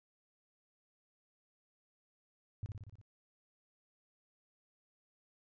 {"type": "tone with echo", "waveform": "sine", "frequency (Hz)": 103.3, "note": "G#2", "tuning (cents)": -9, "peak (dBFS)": -36, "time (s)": [2.63, 2.66], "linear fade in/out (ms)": 0, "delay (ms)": 59, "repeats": 6, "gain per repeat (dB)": -3, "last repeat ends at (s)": 3.014, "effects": ["resampled to 16000 Hz"]}